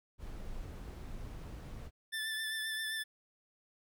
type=noise; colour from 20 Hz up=brown; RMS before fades=-44 dBFS; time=0.18-1.91 s; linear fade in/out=50 ms
type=tone with vibrato; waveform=25% pulse; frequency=1760 Hz; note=A6; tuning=in tune; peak=-32 dBFS; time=2.12-3.04 s; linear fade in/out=20 ms; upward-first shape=triangle; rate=7.6 Hz; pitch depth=29 cents each way
effects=none